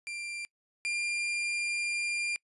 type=tone pair in turn; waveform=40% pulse; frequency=2375 / 2396 Hz; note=D7 / D7; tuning=+19 / +34 cents; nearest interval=unison; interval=15 cents; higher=second; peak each=-35 / -29 dBFS; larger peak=second; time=0.07-0.45 / 0.85-2.36 s; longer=second; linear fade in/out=0 ms; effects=noise-tail reverb RT60 0.1 s tail -25 dB re dry + resampled to 24000 Hz